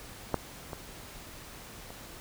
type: clicks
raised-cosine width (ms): 1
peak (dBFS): -12 / -23 / -28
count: 3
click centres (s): 0.343 / 0.732 / 1.905
effects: pink hiss -47 dBFS RMS until 2.2 s